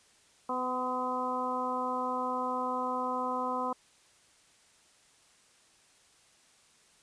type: harmonic tone with a mistuned harmonic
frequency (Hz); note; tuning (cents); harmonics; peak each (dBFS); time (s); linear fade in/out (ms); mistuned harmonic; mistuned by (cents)
252.3; B3; +37; 1 / 2 / 3 / 4 / 5; -38 / -37 / -38 / -33 / -38; 0.49-3.73; 5; 4; +16
effects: white hiss -63 dBFS RMS until 7.02 s + resampled to 22050 Hz